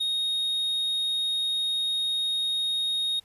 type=tone; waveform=triangle; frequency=3729 Hz; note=A#7; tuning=in tune; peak=-23 dBFS; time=0-3.2 s; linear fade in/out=10 ms; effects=pink hiss -61 dBFS RMS until 3.24 s + resampled to 32000 Hz